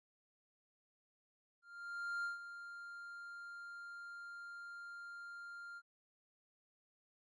triangle tone with ADSR envelope, 1396.9 Hz, F6, in tune, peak -35 dBFS, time 1.62-5.82 s, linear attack 620 ms, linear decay 140 ms, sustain -11 dB, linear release 48 ms, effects resampled to 22050 Hz

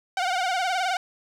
sawtooth tone with vibrato, 737 Hz, F#5, 7 cents flat, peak -19 dBFS, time 0.17-0.97 s, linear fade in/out 2 ms, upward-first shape sine, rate 19 Hz, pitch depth 87 cents each way, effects low-pass 6000 Hz 12 dB/octave + 9-bit

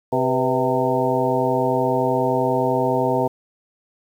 harmonic tone with a mistuned harmonic, 130 Hz, C3, 11 cents flat, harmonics 1 / 2 / 3 / 4 / 5 / 6 / 7, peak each -27 / -25 / -24 / -23 / -24 / -28 / -24 dBFS, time 0.12-3.28 s, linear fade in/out 10 ms, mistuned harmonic 4, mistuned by -79 cents, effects 8-bit

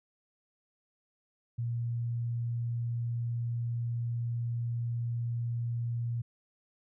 sine tone, 118.1 Hz, A#2, 23 cents sharp, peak -30 dBFS, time 1.58-6.22 s, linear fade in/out 10 ms, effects none

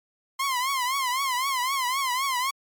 sawtooth tone with vibrato, 1045 Hz, C6, 2 cents flat, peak -20 dBFS, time 0.39-2.51 s, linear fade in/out 10 ms, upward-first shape triangle, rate 3.9 Hz, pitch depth 140 cents each way, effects MP3 96 kbps

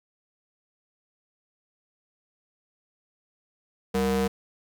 square ring-modulated tone, 134 Hz, C3, 42 cents sharp, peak -20 dBFS, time 3.94-4.28 s, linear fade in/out 10 ms, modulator 330 Hz, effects 10-bit

